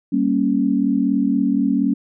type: chord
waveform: sine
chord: G diminished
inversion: none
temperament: equal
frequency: 196 / 233.1 / 277.2 Hz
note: G3 / Bb3 / Db4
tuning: 0 / 0 / 0 cents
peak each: -21 / -20 / -18 dBFS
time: 0.12-1.94 s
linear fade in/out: 10 ms
effects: none